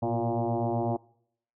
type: tone with frequency modulation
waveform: sine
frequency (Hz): 230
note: A#3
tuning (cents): -23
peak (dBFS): -25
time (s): 0.02-0.97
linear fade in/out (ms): 10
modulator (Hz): 117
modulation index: 5.2
effects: noise-tail reverb RT60 0.7 s tail -23 dB re dry